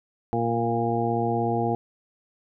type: harmonic tone with a mistuned harmonic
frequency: 116.54 Hz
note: A#2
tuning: in tune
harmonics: 1 / 2 / 3 / 4 / 6 / 7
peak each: -29 / -29 / -29 / -29 / -29 / -29 dBFS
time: 0.33-1.75 s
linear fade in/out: 0 ms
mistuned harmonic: 1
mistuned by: +20 cents
effects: none